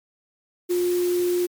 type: tone in noise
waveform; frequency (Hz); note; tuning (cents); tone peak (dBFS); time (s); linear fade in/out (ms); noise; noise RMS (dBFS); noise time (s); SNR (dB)
sine; 355.2; F4; +29; -19; 0.69-1.47; 20; white; -36; 0.69-1.47; +14
effects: MP3 96 kbps